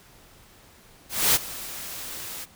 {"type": "noise with ADSR envelope", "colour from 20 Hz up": "white", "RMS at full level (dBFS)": -18, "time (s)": [1.09, 2.46], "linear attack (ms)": 260, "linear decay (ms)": 27, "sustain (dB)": -18, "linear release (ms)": 30, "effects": ["pink hiss -53 dBFS RMS until 2.55 s"]}